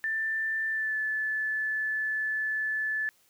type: tone with pitch glide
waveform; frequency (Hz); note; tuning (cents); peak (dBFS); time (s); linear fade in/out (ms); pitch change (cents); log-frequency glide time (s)
sine; 1775 to 1737.5; A6 to A6; +15 to -22; -27; 0.04-3.09; 0; -37; 0.7-0.97
effects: white hiss -65 dBFS RMS until 3.29 s